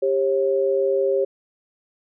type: tone pair together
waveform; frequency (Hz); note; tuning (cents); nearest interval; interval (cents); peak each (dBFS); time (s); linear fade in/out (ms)
sine; 395.8 / 542; G4 / C#5; +17 / -39; perfect fourth; 544; -20; 0.02-1.25; 10
effects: none